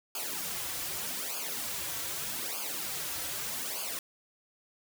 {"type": "noise with flanger", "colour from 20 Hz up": "white", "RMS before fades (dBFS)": -36, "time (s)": [0.15, 3.99], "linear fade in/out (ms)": 2, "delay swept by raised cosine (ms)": [0.52, 4.92], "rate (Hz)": 0.82, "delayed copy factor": -0.8, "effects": []}